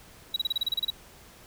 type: tone bursts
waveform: triangle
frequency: 3883 Hz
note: B7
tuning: 30 cents flat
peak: -22 dBFS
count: 11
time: 0.34-0.903 s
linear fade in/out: 5 ms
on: 23 ms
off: 31 ms
effects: pink hiss -52 dBFS RMS until 1.46 s